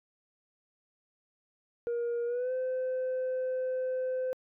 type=tone with pitch glide; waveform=sine; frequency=473.5 to 513.4 Hz; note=A#4 to C5; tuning=+27 to -33 cents; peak=-27 dBFS; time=1.87-4.33 s; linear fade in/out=0 ms; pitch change=+140 cents; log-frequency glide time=2.26-2.52 s; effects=tanh soft clip ceiling -28 dBFS